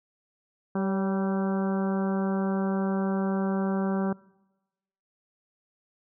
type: harmonic tone with a mistuned harmonic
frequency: 193.7 Hz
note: G3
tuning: 20 cents flat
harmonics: 1 / 2 / 3 / 4 / 5 / 6 / 7 / 8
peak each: -26 / -32 / -36 / -38 / -40 / -42 / -43 / -44 dBFS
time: 0.75-4.13 s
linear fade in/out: 5 ms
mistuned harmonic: 3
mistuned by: -34 cents
effects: noise-tail reverb RT60 1.0 s tail -22 dB re dry